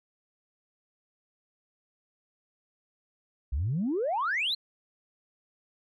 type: exponential sweep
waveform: sine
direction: up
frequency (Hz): 59.3 to 4304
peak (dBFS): -25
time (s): 3.52-4.55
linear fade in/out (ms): 10
effects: tanh soft clip ceiling -22 dBFS